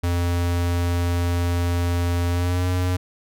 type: tone with pitch glide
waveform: square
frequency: 87 to 90.49 Hz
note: F2 to F#2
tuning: -6 to -38 cents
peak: -20 dBFS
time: 0.03-2.97 s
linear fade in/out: 10 ms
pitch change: +68 cents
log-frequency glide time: 2.3-2.67 s
effects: none